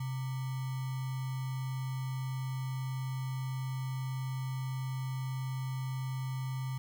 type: tone with sample-and-hold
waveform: sine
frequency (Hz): 130.81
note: C3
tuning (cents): 0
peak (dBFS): -33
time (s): 0-6.78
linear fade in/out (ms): 5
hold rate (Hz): 1050
effects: none